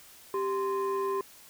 sine tone pair together, 392.3 / 1040 Hz, G4 / C6, +1 / -11 cents, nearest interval octave + perfect fourth, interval 1688 cents, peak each -27 / -30 dBFS, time 0.34-1.21 s, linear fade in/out 2 ms, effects tanh soft clip ceiling -24 dBFS + white hiss -53 dBFS RMS until 1.49 s

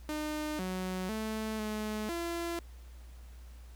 sawtooth tone with pitch steps, 304 / 185.3 / 218.5 / 214.2 / 340.2 Hz, D#4 / F#3 / A3 / A3 / F4, -40 / +3 / -12 / -46 / -45 cents, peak -30 dBFS, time 0.09-2.59 s, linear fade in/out 0 ms, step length 500 ms, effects added 60 Hz sine -47 dBFS peak until 3.75 s + pink hiss -62 dBFS RMS until 3.75 s

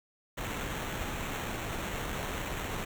pink noise with sample-and-hold, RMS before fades -36 dBFS, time 0.37-2.85 s, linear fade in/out 10 ms, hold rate 4900 Hz, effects none

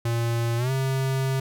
square tone with pitch glide, 116.8 to 133.4 Hz, A#2 to C3, +4 to +34 cents, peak -23 dBFS, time 0.05-1.4 s, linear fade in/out 5 ms, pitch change +230 cents, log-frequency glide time 0.57-0.71 s, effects none

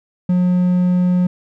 triangle tone, 180 Hz, F#3, 47 cents flat, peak -10 dBFS, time 0.29-1.27 s, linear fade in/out 5 ms, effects none

